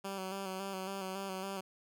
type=tone with vibrato; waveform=10% pulse; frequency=192 Hz; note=G3; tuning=36 cents flat; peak=-30 dBFS; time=0.04-1.61 s; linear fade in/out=10 ms; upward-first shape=square; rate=3.6 Hz; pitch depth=33 cents each way; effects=none